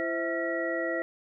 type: tone cluster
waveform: sine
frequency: 336 / 519 / 654 / 1373 / 1921 Hz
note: E4 / C5 / E5 / F6 / B6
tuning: +33 / -14 / -14 / -30 / -48 cents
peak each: -33 / -34 / -33 / -40 / -33 dBFS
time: 0-1.02 s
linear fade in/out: 0 ms
effects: none